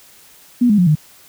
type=tone with pitch steps; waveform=sine; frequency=243.5 / 208.3 / 178.25 / 152.51 Hz; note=B3 / G#3 / F3 / D#3; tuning=-24 / +5 / +36 / -34 cents; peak=-9 dBFS; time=0.61-0.954 s; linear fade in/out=10 ms; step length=86 ms; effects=white hiss -46 dBFS RMS until 1.28 s